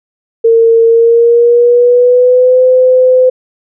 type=tone with pitch glide; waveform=sine; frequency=457.1 to 510.1 Hz; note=A#4 to C5; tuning=-34 to -44 cents; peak=-3 dBFS; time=0.44-3.3 s; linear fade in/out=10 ms; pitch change=+190 cents; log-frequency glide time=0.85-2.62 s; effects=none